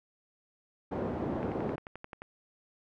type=band-pass noise; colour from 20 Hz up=pink; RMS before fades=-34 dBFS; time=0.91-1.76 s; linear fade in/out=10 ms; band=150 to 600 Hz; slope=12 dB/octave
type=click train; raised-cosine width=0.5 ms; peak=-27 dBFS; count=10; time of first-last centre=1.43-2.219 s; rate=11.4 Hz
effects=none